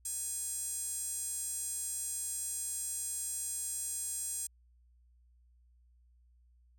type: tone with high-pass filter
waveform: sawtooth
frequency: 830.6 Hz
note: G#5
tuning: in tune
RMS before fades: -38 dBFS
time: 0.05-4.47 s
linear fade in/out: 5 ms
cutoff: 8100 Hz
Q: 5.4
effects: added 60 Hz sine -62 dBFS peak until 6.78 s